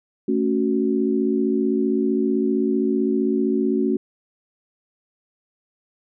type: chord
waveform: sine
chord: F# minor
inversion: first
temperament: just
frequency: 222 / 277.5 / 370 Hz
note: A3 / C#4 / F#4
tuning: +16 / +2 / 0 cents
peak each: -22 dBFS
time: 0.28-3.97 s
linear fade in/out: 5 ms
effects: none